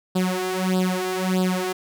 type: tone with flanger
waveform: sawtooth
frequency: 185 Hz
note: F#3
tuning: in tune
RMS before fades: -23 dBFS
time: 0.15-1.73 s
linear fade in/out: 10 ms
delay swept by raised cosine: 0.23 to 2.93 ms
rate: 1.6 Hz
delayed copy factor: +0.85
effects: none